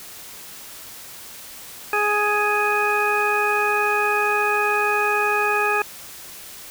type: harmonic tone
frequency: 416.5 Hz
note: G#4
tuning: 5 cents sharp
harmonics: 1 / 2 / 3 / 4 / 6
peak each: -24 / -24 / -24 / -24 / -24 dBFS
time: 1.93-5.82 s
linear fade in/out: 2 ms
effects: white hiss -39 dBFS RMS until 6.7 s